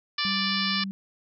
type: harmonic tone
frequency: 587.3 Hz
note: D5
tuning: in tune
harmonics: 2 / 3 / 4 / 5 / 6 / 7 / 8 / 9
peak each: -33 / -33 / -33 / -33 / -33 / -33 / -33 / -33 dBFS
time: 0.18-0.84 s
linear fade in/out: 5 ms
type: tone with vibrato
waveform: sine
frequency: 194.3 Hz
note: G3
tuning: 15 cents flat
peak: -30 dBFS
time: 0.25-0.91 s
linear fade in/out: 0 ms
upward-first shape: triangle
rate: 4.1 Hz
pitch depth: 8 cents each way
effects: none